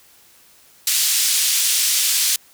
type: band-pass noise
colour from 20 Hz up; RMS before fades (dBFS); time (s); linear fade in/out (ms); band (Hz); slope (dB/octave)
white; -18; 0.87-2.36; 2; 3200 to 10000; 12
effects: white hiss -51 dBFS RMS until 2.53 s